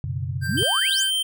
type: chord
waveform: sine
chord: F# suspended fourth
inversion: none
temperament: just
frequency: 92.5 / 123.33 / 138.75 Hz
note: F#2 / B2 / C#3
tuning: 0 / -2 / +2 cents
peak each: -29 dBFS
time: 0.04-0.63 s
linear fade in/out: 0 ms
type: tone with tremolo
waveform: square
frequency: 1576 Hz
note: G6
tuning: 9 cents sharp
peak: -26 dBFS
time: 0.41-1.11 s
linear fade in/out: 50 ms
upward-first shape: triangle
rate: 8.7 Hz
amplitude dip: 30%
type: exponential sweep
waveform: sine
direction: up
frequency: 146.83 to 8850 Hz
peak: -24 dBFS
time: 0.47-1.05 s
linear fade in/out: 20 ms
type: tone with vibrato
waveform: square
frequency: 3115 Hz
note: G7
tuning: 12 cents flat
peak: -21 dBFS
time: 0.57-1.23 s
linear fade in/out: 10 ms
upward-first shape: triangle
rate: 3.8 Hz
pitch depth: 9 cents each way
effects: none